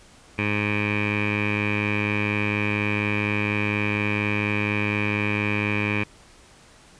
15% pulse tone with low-pass filter, 104.2 Hz, G#2, 6 cents sharp, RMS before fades -24 dBFS, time 0.38-6.04 s, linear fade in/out 10 ms, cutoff 2400 Hz, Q 8.9, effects pink hiss -51 dBFS RMS until 6.99 s + resampled to 22050 Hz

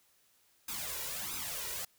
white noise with flanger, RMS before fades -39 dBFS, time 0.68-1.85 s, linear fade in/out 5 ms, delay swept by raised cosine 0.8 to 2.1 ms, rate 1.5 Hz, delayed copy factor +0.7, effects white hiss -69 dBFS RMS until 1.98 s

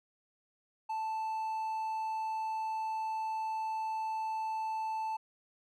triangle tone, 880 Hz, A5, in tune, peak -31 dBFS, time 0.89-5.17 s, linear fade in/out 10 ms, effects none

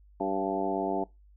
harmonic tone with a mistuned harmonic, 96.8 Hz, G2, 21 cents flat, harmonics 2 / 3 / 4 / 5 / 6 / 7 / 8 / 9, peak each -38 / -33 / -33 / -39 / -39 / -33 / -39 / -36 dBFS, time 0.2-1.04 s, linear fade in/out 5 ms, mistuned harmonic 7, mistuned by +18 cents, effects noise-tail reverb RT60 0.2 s tail -21 dB re dry + added 50 Hz sine -54 dBFS peak until 1.36 s

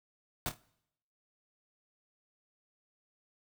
pink noise with echo, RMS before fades -34 dBFS, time 0.46-0.49 s, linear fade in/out 0 ms, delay 26 ms, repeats 3, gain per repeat -10 dB, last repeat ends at 0.568 s, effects noise-tail reverb RT60 0.8 s tail -23 dB re dry

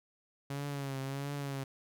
sawtooth tone with vibrato, 138.7 Hz, C#3, 1 cent sharp, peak -32 dBFS, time 0.5-1.64 s, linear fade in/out 5 ms, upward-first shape triangle, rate 1.5 Hz, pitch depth 65 cents each way, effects none

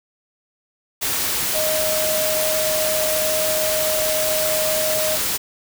sine tone in noise, 623 Hz, D#5, 2 cents sharp, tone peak -21 dBFS, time 1.54-5.17 s, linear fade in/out 20 ms, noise white, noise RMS -22 dBFS, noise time 1.01-5.38 s, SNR -2 dB, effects none

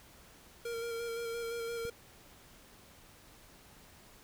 square tone with vibrato, 464.5 Hz, A#4, 6 cents flat, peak -37 dBFS, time 0.65-1.9 s, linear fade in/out 5 ms, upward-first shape square, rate 5.8 Hz, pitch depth 17 cents each way
click, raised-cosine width 5 ms, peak -34 dBFS, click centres 1.852 s
effects pink hiss -58 dBFS RMS until 4.23 s

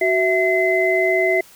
sine tone cluster, 373.2 / 659 / 2049 Hz, F#4 / E5 / C7, +15 / -1 / -37 cents, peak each -19 dBFS, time 0.01-1.41 s, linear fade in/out 5 ms, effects white hiss -47 dBFS RMS until 1.55 s

